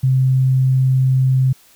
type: tone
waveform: sine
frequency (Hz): 130.81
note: C3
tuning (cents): 0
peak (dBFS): -11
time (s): 0.03-1.53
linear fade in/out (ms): 10
effects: white hiss -50 dBFS RMS until 1.75 s